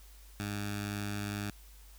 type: tone with notch filter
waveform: 10% pulse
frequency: 102.2 Hz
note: G#2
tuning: 27 cents flat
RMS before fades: -37 dBFS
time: 0.4-1.5 s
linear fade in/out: 0 ms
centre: 500 Hz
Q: 0.79
effects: added 50 Hz sine -52 dBFS peak until 1.98 s + white hiss -60 dBFS RMS until 1.98 s